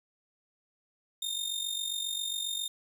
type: tone with amplitude modulation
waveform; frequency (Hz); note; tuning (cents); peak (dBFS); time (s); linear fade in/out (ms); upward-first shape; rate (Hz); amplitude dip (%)
sawtooth; 3652; A#7; -36; -26; 1.22-2.68; 5; sine; 47.4; 65
effects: none